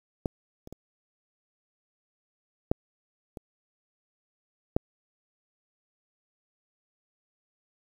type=clicks; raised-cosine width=2 ms; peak=-14 / -30 / -28 / -9 / -25 / -9 dBFS; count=6; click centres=0.258 / 0.674 / 0.726 / 2.715 / 3.372 / 4.765 s; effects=8-bit